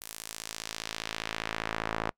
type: tone with band-pass filter sweep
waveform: sawtooth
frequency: 55 Hz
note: A1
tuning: in tune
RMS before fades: -37 dBFS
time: 0.01-2.11 s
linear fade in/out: 5 ms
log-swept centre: 12000 to 1100 Hz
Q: 0.86
effects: noise-tail reverb RT60 0.1 s tail -25 dB re dry